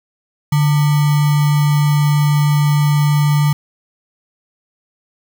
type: tone with sample-and-hold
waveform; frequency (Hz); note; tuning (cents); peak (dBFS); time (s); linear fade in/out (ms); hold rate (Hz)
sine; 146.83; D3; 0; -10; 0.52-3.53; 5; 1050
effects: none